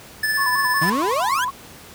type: tone with tremolo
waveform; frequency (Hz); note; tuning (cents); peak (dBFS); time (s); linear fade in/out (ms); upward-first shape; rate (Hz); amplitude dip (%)
square; 1743; A6; -17; -18; 0.23-0.9; 5; sine; 17; 35
type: tone with vibrato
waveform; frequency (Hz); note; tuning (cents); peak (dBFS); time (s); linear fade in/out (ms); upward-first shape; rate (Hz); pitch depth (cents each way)
sine; 1046.5; C6; 0; -21; 0.37-1.51; 20; square; 5.4; 80
type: exponential sweep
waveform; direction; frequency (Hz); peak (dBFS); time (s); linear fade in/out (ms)
35% pulse; up; 146.83 to 1738; -19; 0.81-1.45; 10
effects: pink hiss -42 dBFS RMS until 1.94 s + high-pass 60 Hz 12 dB/octave